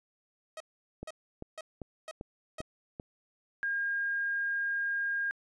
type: tone bursts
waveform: sawtooth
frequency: 634 Hz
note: D#5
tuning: 32 cents sharp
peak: -36 dBFS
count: 5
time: 0.57-2.615 s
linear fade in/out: 2 ms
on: 33 ms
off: 470 ms
type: click train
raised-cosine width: 2 ms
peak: -26 dBFS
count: 6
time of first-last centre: 1.03-2.999 s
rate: 2.54 Hz
type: tone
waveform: sine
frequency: 1617 Hz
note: G#6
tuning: 47 cents flat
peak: -29 dBFS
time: 3.63-5.31 s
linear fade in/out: 0 ms
effects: resampled to 24000 Hz